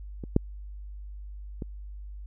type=clicks; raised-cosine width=3 ms; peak=-23 / -7 / -21 dBFS; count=3; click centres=0.238 / 0.364 / 1.622 s; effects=added 50 Hz sine -38 dBFS peak until 2.26 s